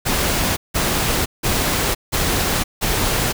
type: noise bursts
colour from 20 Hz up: pink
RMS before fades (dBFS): -19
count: 5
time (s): 0.05-3.33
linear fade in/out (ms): 20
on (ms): 520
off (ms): 170
effects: none